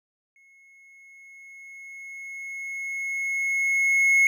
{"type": "tone with exponential growth", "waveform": "triangle", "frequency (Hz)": 2176, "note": "C#7", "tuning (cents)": -33, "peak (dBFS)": -13, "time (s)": [0.36, 4.27], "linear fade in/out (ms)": 1, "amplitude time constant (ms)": 850, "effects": []}